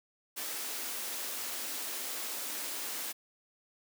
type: high-pass noise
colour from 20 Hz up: white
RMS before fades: -38 dBFS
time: 0.36-3.13 s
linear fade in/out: 20 ms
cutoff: 220 Hz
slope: 48 dB/octave
effects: none